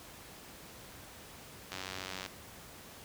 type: click train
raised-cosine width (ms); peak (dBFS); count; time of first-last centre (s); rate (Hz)
0.2; -22; 52; 1.72-2.262; 94.1
effects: pink hiss -51 dBFS RMS until 3.04 s + high-pass 60 Hz 12 dB/octave